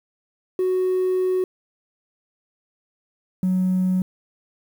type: tone pair in turn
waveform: triangle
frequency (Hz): 370 / 185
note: F#4 / F#3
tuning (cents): 0 / 0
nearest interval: octave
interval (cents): 1200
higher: first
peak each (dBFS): -15 / -14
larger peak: second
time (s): 0.59-1.44 / 3.43-4.02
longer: first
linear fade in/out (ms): 2
effects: tanh soft clip ceiling -14 dBFS + 8-bit